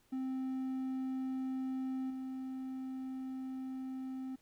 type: tone with level steps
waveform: triangle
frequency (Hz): 261.6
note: C4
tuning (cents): 0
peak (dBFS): -33 / -37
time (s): 0.12-4.36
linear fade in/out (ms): 10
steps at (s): 2.1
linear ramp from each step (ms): 5
effects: pink hiss -71 dBFS RMS until 4.41 s